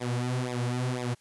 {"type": "tone with flanger", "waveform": "sawtooth", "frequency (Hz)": 124, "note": "B2", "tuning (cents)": 7, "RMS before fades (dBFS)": -30, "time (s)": [0, 1.15], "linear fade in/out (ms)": 20, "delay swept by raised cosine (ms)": [0.67, 6.27], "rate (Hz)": 2, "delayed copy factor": -1, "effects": ["white hiss -64 dBFS RMS until 1.2 s", "resampled to 24000 Hz"]}